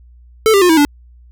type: tone with pitch steps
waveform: square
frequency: 440 / 396.6 / 357.4 / 322.1 / 290.3 Hz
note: A4 / G4 / F4 / E4 / D4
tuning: 0 / +20 / +40 / -40 / -20 cents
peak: -8 dBFS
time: 0.46-0.85 s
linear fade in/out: 0 ms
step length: 78 ms
effects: added 60 Hz sine -40 dBFS peak until 1.31 s

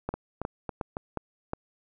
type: two click trains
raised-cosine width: 1 ms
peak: -18 / -16 dBFS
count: 4 / 5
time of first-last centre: 0.14-0.969 / 0.09-1.534 s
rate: 3.62 / 2.77 Hz
effects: none

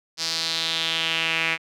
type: tone with band-pass filter sweep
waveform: sawtooth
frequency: 163.3 Hz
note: E3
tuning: 16 cents flat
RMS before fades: -25 dBFS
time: 0.17-1.58 s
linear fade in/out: 50 ms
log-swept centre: 5000 to 2300 Hz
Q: 3.6
effects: none

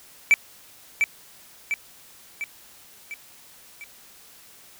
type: tone with echo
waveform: triangle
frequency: 2318 Hz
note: D7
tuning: 23 cents flat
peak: -10 dBFS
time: 0.31-0.34 s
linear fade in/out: 0 ms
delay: 700 ms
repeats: 5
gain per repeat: -5 dB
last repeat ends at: 3.84 s
effects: white hiss -50 dBFS RMS until 4.79 s

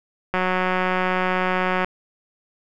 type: click train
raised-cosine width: 0.5 ms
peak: -7 dBFS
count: 278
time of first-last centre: 0.34-1.845 s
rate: 184 Hz
effects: none

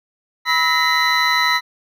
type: tone cluster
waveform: triangle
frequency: 981 / 1297 / 1875 / 2027 / 3998 Hz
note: B5 / E6 / A#6 / B6 / B7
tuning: -12 / -28 / +10 / +45 / +20 cents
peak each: -19 dBFS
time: 0.45-1.61 s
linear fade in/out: 50 ms
effects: none

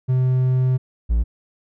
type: tone pair in turn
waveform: triangle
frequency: 128.5 / 57.24 Hz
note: C3 / A#1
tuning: -31 / -31 cents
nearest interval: octave + major second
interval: 1400 cents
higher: first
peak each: -13 dBFS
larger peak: neither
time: 0.08-0.78 / 1.09-1.24 s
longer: first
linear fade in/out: 20 ms
effects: none

